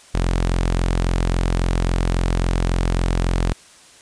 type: tone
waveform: sawtooth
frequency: 43.65 Hz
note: F1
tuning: in tune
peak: -13 dBFS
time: 0.14-3.53 s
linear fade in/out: 10 ms
effects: white hiss -47 dBFS RMS until 4.01 s + resampled to 22050 Hz